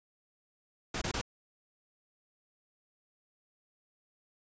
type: noise bursts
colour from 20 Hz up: pink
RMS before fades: -34 dBFS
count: 3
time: 0.94-1.214 s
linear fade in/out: 5 ms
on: 76 ms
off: 23 ms
effects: resampled to 16000 Hz